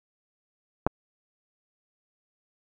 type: clicks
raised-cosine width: 1 ms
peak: -6 / -26 dBFS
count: 2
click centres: 0.866 / 0.873 s
effects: none